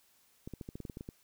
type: clicks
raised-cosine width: 3 ms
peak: -29 dBFS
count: 11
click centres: 0.475 / 0.537 / 0.612 / 0.689 / 0.755 / 0.803 / 0.852 / 0.898 / 0.971 / 1.009 / 1.089 s
effects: white hiss -68 dBFS RMS until 1.23 s